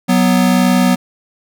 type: tone pair together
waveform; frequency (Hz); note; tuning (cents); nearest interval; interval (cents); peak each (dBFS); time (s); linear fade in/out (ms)
square; 185.61 / 246.9; F#3 / B3; +6 / 0; perfect fourth; 494; -13; 0.08-0.96; 20
effects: none